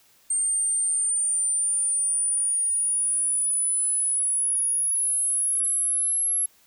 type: exponential sweep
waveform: sine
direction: up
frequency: 8700 to 11175 Hz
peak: -21 dBFS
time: 0.3-6.46 s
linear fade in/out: 5 ms
effects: white hiss -59 dBFS RMS until 6.66 s